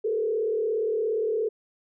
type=tone with frequency modulation; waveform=sine; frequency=440 Hz; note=A4; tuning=in tune; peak=-23 dBFS; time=0.04-1.49 s; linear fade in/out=10 ms; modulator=37.2 Hz; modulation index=0.92; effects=none

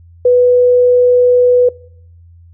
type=tone; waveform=sine; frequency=493.9 Hz; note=B4; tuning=in tune; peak=-5 dBFS; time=0.25-1.69 s; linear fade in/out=5 ms; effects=noise-tail reverb RT60 0.7 s tail -24 dB re dry + added 85 Hz sine -38 dBFS peak until 2.53 s

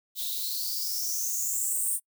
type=noise with high-pass filter sweep; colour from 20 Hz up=violet; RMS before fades=-30 dBFS; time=0.15-2 s; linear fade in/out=50 ms; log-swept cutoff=3500 to 9200 Hz; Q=9; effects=noise-tail reverb RT60 0.1 s tail -25 dB re dry

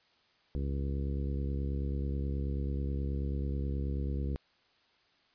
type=harmonic tone; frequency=69.3 Hz; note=C#2; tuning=in tune; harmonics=1 / 2 / 3 / 4 / 5 / 6 / 7; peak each=-32 / -38 / -42 / -44 / -46 / -48 / -49 dBFS; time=0.55-4.36 s; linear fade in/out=0 ms; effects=white hiss -68 dBFS RMS until 5.34 s + resampled to 11025 Hz

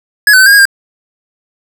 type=tone with pitch steps; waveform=square; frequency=1683 / 1514 / 1530 / 1615 / 1642 / 1600 Hz; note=G#6 / F#6 / G6 / G#6 / G#6 / G6; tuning=+23 / +39 / -42 / -49 / -20 / +35 cents; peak=-3 dBFS; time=0.27-0.654 s; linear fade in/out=2 ms; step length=64 ms; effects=none

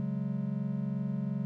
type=chord; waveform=triangle; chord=C# suspended fourth; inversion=none; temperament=equal; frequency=138.59 / 185 / 207.7 Hz; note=C#3 / F#3 / G#3; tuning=0 / 0 / 0 cents; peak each=-33 dBFS; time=0-1.45 s; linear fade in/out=0 ms; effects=none

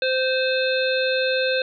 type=harmonic tone; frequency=519 Hz; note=C5; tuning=14 cents flat; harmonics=1 / 3 / 5 / 7 / 8; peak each=-21 / -26 / -28 / -29 / -30 dBFS; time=0.02-1.62 s; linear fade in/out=2 ms; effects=none

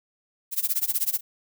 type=noise with tremolo; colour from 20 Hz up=violet; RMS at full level=-22 dBFS; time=0.51-1.21 s; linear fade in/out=50 ms; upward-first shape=sine; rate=16 Hz; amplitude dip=95%; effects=none

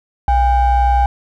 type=ring-modulated tone; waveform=triangle; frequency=372.9 Hz; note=F#4; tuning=14 cents sharp; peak=-5 dBFS; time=0.28-1.06 s; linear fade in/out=2 ms; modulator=434 Hz; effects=none

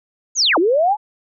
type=linear two-way sweep; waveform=sine; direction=down then up; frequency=6940 to 306.2 to 873 Hz; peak=-12 dBFS; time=0.35-0.97 s; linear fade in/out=50 ms; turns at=0.58 s; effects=none

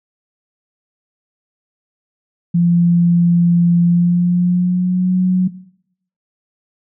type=tone with pitch glide; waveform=sine; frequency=172.4 to 183.71 Hz; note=F3 to F#3; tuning=-22 to -12 cents; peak=-10 dBFS; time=2.54-5.48 s; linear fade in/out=10 ms; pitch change=+110 cents; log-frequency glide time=3.83-5.15 s; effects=noise-tail reverb RT60 0.7 s tail -17 dB re dry

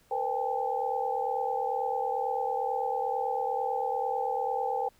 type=tone cluster; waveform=sine; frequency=465.8 / 508 / 794 / 863 Hz; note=A#4 / B4 / G5 / A5; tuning=-1 / +49 / +22 / -34 cents; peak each=-35 / -34 / -30 / -35 dBFS; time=0.11-4.89 s; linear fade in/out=5 ms; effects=pink hiss -64 dBFS RMS until 4.99 s

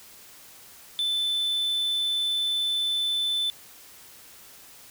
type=tone; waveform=triangle; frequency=3520 Hz; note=A7; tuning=in tune; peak=-22 dBFS; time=0.99-3.5 s; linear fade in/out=0 ms; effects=white hiss -49 dBFS RMS until 4.9 s

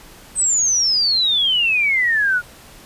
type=exponential sweep; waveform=sine; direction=down; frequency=8372 to 1412 Hz; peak=-14 dBFS; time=0.35-2.42 s; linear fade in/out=50 ms; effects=pink hiss -43 dBFS RMS until 2.85 s + resampled to 32000 Hz

